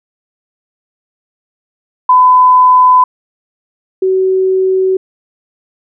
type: tone pair in turn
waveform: sine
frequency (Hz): 1007 / 377.2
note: B5 / F#4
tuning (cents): +33 / +33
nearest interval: octave + perfect fourth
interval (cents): 1700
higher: first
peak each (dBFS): -3 / -8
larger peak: first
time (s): 2.09-3.04 / 4.02-4.97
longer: neither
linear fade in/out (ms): 5
effects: none